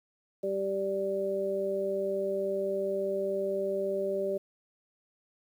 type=harmonic tone; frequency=195.3 Hz; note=G3; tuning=6 cents flat; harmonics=1 / 2 / 3; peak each=-40 / -31 / -31 dBFS; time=0.43-4.38 s; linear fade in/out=10 ms; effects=10-bit